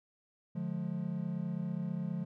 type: chord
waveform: triangle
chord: D diminished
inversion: none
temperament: just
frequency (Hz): 146.83 / 176.2 / 211.4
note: D3 / F3 / Ab3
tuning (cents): 0 / +16 / +31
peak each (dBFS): -38 / -34 / -38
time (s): 0.55-2.25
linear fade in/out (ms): 10
effects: none